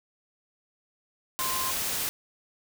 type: tone in noise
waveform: sine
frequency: 1046.5 Hz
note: C6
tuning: in tune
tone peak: -32 dBFS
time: 1.39-1.71 s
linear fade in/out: 0 ms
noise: white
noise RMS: -30 dBFS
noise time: 1.39-2.09 s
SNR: -5 dB
effects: none